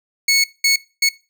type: tone bursts at uneven times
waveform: 20% pulse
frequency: 2205 Hz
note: C#7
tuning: 10 cents flat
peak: -7 dBFS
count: 3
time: 0.28-0.44 / 0.64-0.76 / 1.02-1.09 s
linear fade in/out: 5 ms
effects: noise-tail reverb RT60 0.3 s tail -20 dB re dry